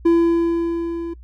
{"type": "tone with level ramp", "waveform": "triangle", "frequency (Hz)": 336.8, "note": "E4", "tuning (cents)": 37, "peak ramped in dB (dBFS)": [-8, -23], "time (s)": [0.05, 1.14], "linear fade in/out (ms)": 10, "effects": ["noise-tail reverb RT60 0.1 s tail -22 dB re dry", "added 60 Hz sine -38 dBFS peak until 1.23 s"]}